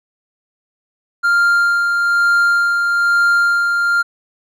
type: tone with tremolo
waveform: triangle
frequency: 1396.9 Hz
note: F6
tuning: in tune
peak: -8 dBFS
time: 1.23-4.03 s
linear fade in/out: 20 ms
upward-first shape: sine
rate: 1.1 Hz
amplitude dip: 35%
effects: none